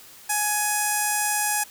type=tone with notch filter; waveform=5% pulse; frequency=838 Hz; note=G#5; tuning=15 cents sharp; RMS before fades=-24 dBFS; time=0.29-1.64 s; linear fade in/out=10 ms; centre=3800 Hz; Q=0.56; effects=white hiss -47 dBFS RMS until 1.7 s